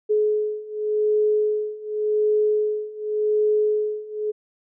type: beating tone pair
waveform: sine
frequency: 424 / 424.88 Hz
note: G#4 / G#4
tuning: +36 / +39 cents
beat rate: 0.88 Hz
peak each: -23 / -21 dBFS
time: 0.09-4.32 s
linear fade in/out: 20 ms
effects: none